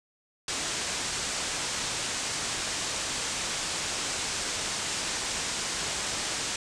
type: low-pass noise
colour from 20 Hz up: white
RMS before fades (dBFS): -32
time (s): 0.48-6.56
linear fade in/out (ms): 2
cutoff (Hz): 8500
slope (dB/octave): 48
effects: none